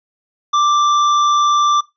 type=tone with tanh clipping; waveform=sine; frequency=1177 Hz; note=D6; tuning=3 cents sharp; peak=-13 dBFS; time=0.53-1.81 s; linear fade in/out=10 ms; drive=13 dB; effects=noise-tail reverb RT60 0.2 s tail -20 dB re dry + resampled to 16000 Hz